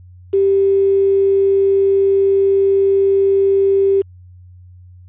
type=tone with quantisation; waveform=sine; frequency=392 Hz; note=G4; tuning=in tune; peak=-10 dBFS; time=0.33-4.02 s; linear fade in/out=10 ms; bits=6; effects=added 90 Hz sine -38 dBFS peak until 5.08 s + resampled to 8000 Hz